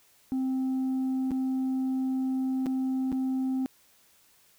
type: tone with dropouts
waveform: sine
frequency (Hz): 261.6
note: C4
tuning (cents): 0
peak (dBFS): -23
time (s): 0.32-3.66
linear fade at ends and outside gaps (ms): 0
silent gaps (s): 1.308-1.316 / 2.66-2.666 / 3.118-3.126
effects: tanh soft clip ceiling -25 dBFS + white hiss -62 dBFS RMS until 4.58 s